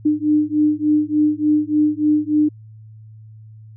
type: beating tone pair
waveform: sine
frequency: 300 / 303.4 Hz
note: D4 / D#4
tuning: +37 / -44 cents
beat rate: 3.4 Hz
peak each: -17 dBFS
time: 0.05-2.49 s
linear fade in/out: 10 ms
effects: added 109 Hz sine -38 dBFS peak until 3.76 s